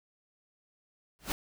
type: noise with exponential growth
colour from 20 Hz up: pink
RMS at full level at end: -28 dBFS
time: 1.19-1.32 s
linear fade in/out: 0 ms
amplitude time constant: 27 ms
effects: none